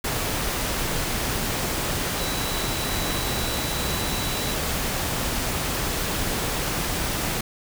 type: tone in noise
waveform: sine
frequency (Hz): 3935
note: B7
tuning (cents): -7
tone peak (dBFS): -34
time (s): 2.19-4.55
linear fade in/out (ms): 5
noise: pink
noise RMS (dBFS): -26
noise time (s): 0.04-7.41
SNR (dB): -11
effects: none